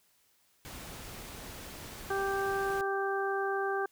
pink noise, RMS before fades -45 dBFS, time 0.65-2.81 s, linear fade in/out 0 ms
harmonic tone, 392 Hz, G4, in tune, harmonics 1 / 2 / 3 / 4, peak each -32 / -35 / -38 / -36 dBFS, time 2.1-3.86 s, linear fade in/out 5 ms
effects white hiss -69 dBFS RMS until 3.91 s

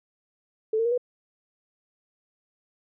sine tone with pitch steps, 437.7 / 455.2 / 473.5 / 492.4 Hz, A4 / A#4 / A#4 / B4, -9 / -41 / +27 / -5 cents, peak -21 dBFS, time 0.73-0.978 s, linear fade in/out 5 ms, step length 62 ms, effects none

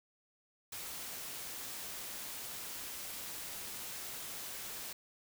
white noise, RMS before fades -44 dBFS, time 0.72-4.93 s, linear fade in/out 5 ms, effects none

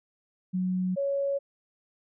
sine tone pair in turn, 184 / 557.1 Hz, F#3 / C#5, -9 / +9 cents, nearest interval octave + perfect fifth, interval 1918 cents, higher second, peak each -25 dBFS, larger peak neither, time 0.53-0.96 / 0.96-1.39 s, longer neither, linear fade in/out 20 ms, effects none

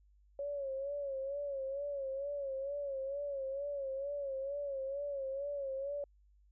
sine tone with vibrato, 554.4 Hz, C#5, in tune, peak -36 dBFS, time 0.39-6.04 s, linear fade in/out 2 ms, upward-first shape sine, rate 2.2 Hz, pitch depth 70 cents each way, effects added 50 Hz sine -63 dBFS peak until 6.51 s

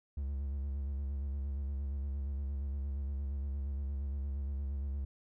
triangle tone with vibrato, 69.3 Hz, C#2, in tune, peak -32 dBFS, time 0.17-5.05 s, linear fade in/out 5 ms, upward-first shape square, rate 8.6 Hz, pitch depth 47 cents each way, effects none

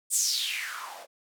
blue noise with band-pass filter sweep, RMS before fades -30 dBFS, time 0.1-1.07 s, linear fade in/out 50 ms, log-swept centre 8800 to 540 Hz, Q 5.5, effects none

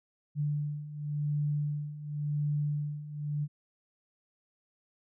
sine beating tone pair, 146.83 / 147.75 Hz, D3 / D3, 0 / +11 cents, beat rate 0.92 Hz, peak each -35 / -31 dBFS, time 0.35-3.48 s, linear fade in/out 50 ms, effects none

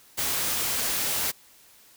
white noise, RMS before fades -27 dBFS, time 0.17-1.32 s, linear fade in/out 20 ms, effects white hiss -55 dBFS RMS until 1.96 s

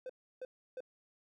triangle tone bursts, 511 Hz, C5, 41 cents flat, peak -38 dBFS, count 3, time 0.06-0.805 s, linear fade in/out 2 ms, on 35 ms, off 320 ms, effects none

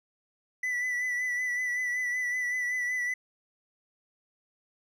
triangle tone with vibrato, 1980 Hz, B6, 4 cents sharp, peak -26 dBFS, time 0.63-3.14 s, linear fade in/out 5 ms, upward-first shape sine, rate 5.3 Hz, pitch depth 30 cents each way, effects none

